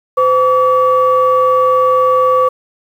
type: tone pair together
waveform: sine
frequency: 512 / 1144 Hz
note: C5 / D6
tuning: -38 / -46 cents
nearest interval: octave + major second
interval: 1392 cents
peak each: -10 dBFS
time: 0.17-2.49 s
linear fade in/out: 10 ms
effects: tanh soft clip ceiling -1 dBFS + 7-bit